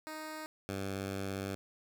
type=tone pair in turn; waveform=10% pulse; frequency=311.1 / 97.37 Hz; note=D#4 / G2; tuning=0 / -11 cents; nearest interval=octave + minor sixth; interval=2011 cents; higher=first; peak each=-33 / -28 dBFS; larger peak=second; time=0.07-0.46 / 0.69-1.55 s; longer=second; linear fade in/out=0 ms; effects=none